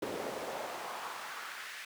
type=noise with high-pass filter sweep; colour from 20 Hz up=brown; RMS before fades=-41 dBFS; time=0.02-1.85 s; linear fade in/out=5 ms; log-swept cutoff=360 to 2000 Hz; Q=1.8; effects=none